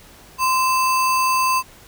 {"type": "tone with sample-and-hold", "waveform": "sine", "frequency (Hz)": 1035, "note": "C6", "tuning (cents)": -19, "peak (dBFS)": -15, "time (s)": [0.38, 1.63], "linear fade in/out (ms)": 50, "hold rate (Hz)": 3675, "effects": ["pink hiss -46 dBFS RMS until 1.87 s"]}